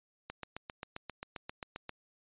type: click train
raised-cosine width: 0.3 ms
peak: -24 dBFS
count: 13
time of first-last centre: 0.3-1.894 s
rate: 7.53 Hz
effects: resampled to 8000 Hz